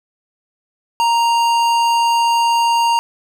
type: tone with tanh clipping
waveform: sine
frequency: 932.3 Hz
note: A#5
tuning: in tune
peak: -14 dBFS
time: 1-2.99 s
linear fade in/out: 0 ms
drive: 17 dB
effects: none